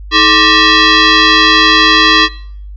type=tone with frequency modulation; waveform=sine; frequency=1060 Hz; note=C6; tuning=22 cents sharp; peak=-4 dBFS; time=0.11-2.29 s; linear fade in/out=50 ms; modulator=744 Hz; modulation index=4.7; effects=noise-tail reverb RT60 0.6 s tail -23 dB re dry + added 50 Hz sine -25 dBFS peak until 2.76 s